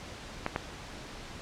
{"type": "clicks", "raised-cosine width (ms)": 0.5, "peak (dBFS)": -14, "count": 2, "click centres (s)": [0.464, 0.561], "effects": ["pink hiss -44 dBFS RMS until 1.41 s", "low-pass 6000 Hz 12 dB/octave"]}